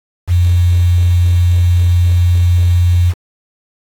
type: tone with quantisation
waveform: sine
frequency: 88 Hz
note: F2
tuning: 14 cents sharp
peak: -7 dBFS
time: 0.27-3.14 s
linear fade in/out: 50 ms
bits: 5
effects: AAC 64 kbps